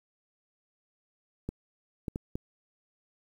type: clicks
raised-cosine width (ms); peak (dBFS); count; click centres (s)
3; -20; 4; 1.49 / 2.082 / 2.159 / 2.355
effects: 9-bit